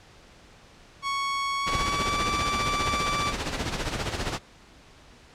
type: tone with pitch glide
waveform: sawtooth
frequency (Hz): 1108.7 to 1165.8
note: C#6 to D6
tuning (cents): 0 to -13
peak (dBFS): -22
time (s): 1.02-3.34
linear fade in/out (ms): 50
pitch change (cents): +87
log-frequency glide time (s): 1.58-2.22
type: noise with tremolo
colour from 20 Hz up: pink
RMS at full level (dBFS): -27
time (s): 1.66-4.39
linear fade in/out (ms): 20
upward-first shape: sine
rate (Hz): 15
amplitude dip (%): 60
effects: pink hiss -52 dBFS RMS until 5.34 s + low-pass 6000 Hz 12 dB/octave